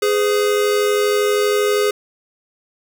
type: tone pair together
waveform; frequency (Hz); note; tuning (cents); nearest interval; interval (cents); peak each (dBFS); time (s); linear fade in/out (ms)
square; 415.3 / 507.9; G#4 / B4; 0 / +48; minor third; 348; -16 / -22; 0.02-1.91; 5
effects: none